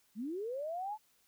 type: linear sweep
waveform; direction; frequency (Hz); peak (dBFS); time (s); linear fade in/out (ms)
sine; up; 193.8 to 880; -36; 0.15-0.98; 50
effects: white hiss -71 dBFS RMS until 1.27 s